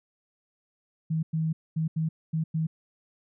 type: tone bursts at uneven times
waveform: sine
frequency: 159.7 Hz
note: D#3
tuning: 45 cents sharp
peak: -24 dBFS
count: 6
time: 1.1-1.23 / 1.33-1.53 / 1.76-1.88 / 1.96-2.09 / 2.33-2.44 / 2.54-2.67 s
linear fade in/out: 10 ms
effects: none